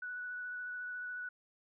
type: tone with vibrato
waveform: sine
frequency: 1478 Hz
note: F#6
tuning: 2 cents flat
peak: -39 dBFS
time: 0.02-1.29 s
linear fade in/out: 5 ms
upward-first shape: sine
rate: 14 Hz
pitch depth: 12 cents each way
effects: none